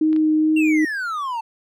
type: tone with vibrato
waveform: sine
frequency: 311.1 Hz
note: D#4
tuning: in tune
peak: -14 dBFS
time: 0.01-0.85 s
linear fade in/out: 5 ms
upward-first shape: sine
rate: 2.3 Hz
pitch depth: 9 cents each way
type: clicks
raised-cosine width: 0.3 ms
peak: -24 dBFS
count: 2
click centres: 0.13 / 0.163 s
type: exponential sweep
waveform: triangle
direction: down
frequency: 2794 to 880 Hz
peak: -21 dBFS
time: 0.56-1.41 s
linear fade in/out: 10 ms
effects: none